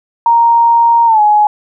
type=tone with pitch glide; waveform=sine; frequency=932.3 to 840.2 Hz; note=A#5 to G#5; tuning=0 to +20 cents; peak=-5 dBFS; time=0.26-1.47 s; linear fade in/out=2 ms; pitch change=-180 cents; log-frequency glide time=1.06-1.21 s; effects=none